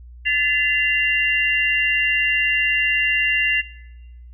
sine tone cluster, 1740 / 2036 / 2776 Hz, A6 / C7 / F7, -20 / -48 / -11 cents, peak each -23 / -21 / -19 dBFS, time 0.25-3.62 s, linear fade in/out 20 ms, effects noise-tail reverb RT60 1.0 s tail -19 dB re dry + added 60 Hz sine -38 dBFS peak until 4.33 s

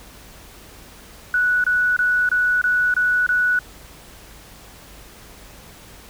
sine tone bursts, 1475 Hz, F#6, 6 cents flat, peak -15 dBFS, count 7, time 1.34-3.59 s, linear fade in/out 2 ms, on 300 ms, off 25 ms, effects added 50 Hz sine -48 dBFS peak until 6.09 s + pink hiss -44 dBFS RMS until 6.09 s

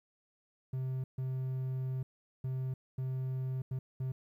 triangle tone bursts at uneven times, 130.3 Hz, C3, 7 cents flat, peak -31 dBFS, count 6, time 0.73-1.04 / 1.18-2.03 / 2.44-2.74 / 2.98-3.62 / 3.71-3.79 / 4-4.12 s, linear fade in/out 5 ms, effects 12-bit

